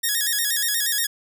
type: tone with vibrato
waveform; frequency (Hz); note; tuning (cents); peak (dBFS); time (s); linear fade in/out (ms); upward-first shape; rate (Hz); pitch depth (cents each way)
5% pulse; 1760; A6; 0; -10; 0.03-1.07; 10; square; 8.4; 85
effects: none